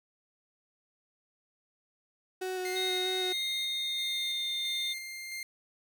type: tone with vibrato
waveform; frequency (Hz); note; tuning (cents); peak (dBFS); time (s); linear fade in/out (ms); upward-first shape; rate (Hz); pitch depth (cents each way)
35% pulse; 370; F#4; 0; -31; 2.41-3.33; 10; square; 3.1; 11
type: tone with tremolo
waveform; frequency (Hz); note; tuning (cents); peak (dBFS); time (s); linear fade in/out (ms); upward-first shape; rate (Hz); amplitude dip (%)
sawtooth; 2107; C7; +12; -33; 2.65-5.43; 2; square; 1.5; 30
type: tone with pitch glide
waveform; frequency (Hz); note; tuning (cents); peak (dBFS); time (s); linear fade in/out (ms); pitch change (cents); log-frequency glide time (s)
sine; 3727 to 3619; A#7 to A7; -1 to +48; -31; 2.75-4.94; 20; -51; 3.21-4.51
effects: none